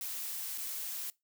blue noise with dropouts, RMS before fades -39 dBFS, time 0.01-1.1 s, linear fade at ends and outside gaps 1 ms, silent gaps 0.577-0.581 s, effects noise-tail reverb RT60 0.2 s tail -22 dB re dry

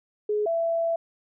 sine tone pair in turn, 420 / 666.7 Hz, G#4 / E5, +19 / +19 cents, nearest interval minor sixth, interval 800 cents, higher second, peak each -22 dBFS, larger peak neither, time 0.29-0.46 / 0.46-0.96 s, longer second, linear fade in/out 5 ms, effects none

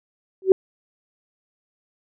sine tone with exponential growth, 379.7 Hz, F#4, 45 cents sharp, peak -4 dBFS, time 0.42-0.52 s, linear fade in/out 1 ms, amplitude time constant 20 ms, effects none

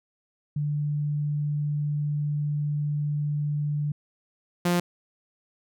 sine / sawtooth tone pair in turn, 147.5 / 175.41 Hz, D3 / F3, +8 / +8 cents, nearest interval minor third, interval 300 cents, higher second, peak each -24 / -17 dBFS, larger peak second, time 0.56-3.92 / 4.65-4.8 s, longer first, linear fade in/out 5 ms, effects none

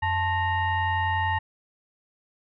sine tone with frequency modulation, 880 Hz, A5, in tune, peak -22 dBFS, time 0.02-1.39 s, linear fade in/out 10 ms, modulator 971 Hz, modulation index 1.1, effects none

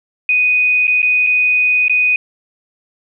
sine tone with dropouts, 2489 Hz, D#7, in tune, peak -10 dBFS, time 0.29-2.16 s, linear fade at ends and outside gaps 2 ms, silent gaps 0.87-0.878 / 1.019-1.028 / 1.266-1.27 / 1.882-1.896 s, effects none

